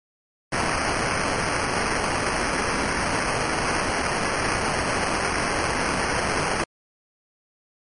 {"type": "noise with sample-and-hold", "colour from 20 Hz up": "violet", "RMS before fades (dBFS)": -24, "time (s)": [0.52, 6.64], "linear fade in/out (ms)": 5, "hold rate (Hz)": 3675, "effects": ["MP3 48 kbps"]}